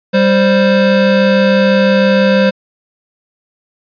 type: tone pair together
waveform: square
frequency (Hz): 196.47 / 523.3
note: G3 / C5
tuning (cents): +4 / 0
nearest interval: octave + perfect fourth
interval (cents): 1696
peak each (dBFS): -11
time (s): 0.13-2.51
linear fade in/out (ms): 20
effects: resampled to 11025 Hz